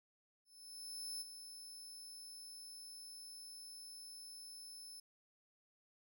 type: tone with ADSR envelope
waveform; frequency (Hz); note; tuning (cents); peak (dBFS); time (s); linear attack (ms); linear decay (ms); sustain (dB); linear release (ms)
25% pulse; 5260; E8; -5; -37; 0.45-5; 760; 22; -9; 5
effects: none